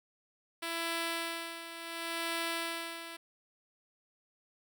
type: tone with tremolo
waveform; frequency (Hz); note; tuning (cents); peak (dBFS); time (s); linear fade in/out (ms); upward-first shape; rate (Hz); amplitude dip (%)
5% pulse; 333.4; E4; +20; -21; 0.62-3.17; 10; sine; 0.7; 70
effects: none